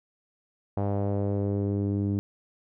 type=tone with low-pass filter sweep; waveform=sawtooth; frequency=100.5 Hz; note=G2; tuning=44 cents sharp; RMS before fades=-27 dBFS; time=0.77-2.19 s; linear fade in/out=0 ms; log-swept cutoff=730 to 280 Hz; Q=2.1; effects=none